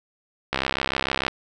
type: click train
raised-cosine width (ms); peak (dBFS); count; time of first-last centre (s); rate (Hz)
0.3; -6; 51; 0.53-1.281; 66.6
effects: none